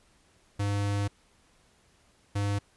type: tone bursts at uneven times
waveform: square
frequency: 101.3 Hz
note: G#2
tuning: 43 cents flat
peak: -27 dBFS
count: 2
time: 0.59-1.08 / 2.35-2.59 s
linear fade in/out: 10 ms
effects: pink hiss -64 dBFS RMS until 2.76 s + resampled to 24000 Hz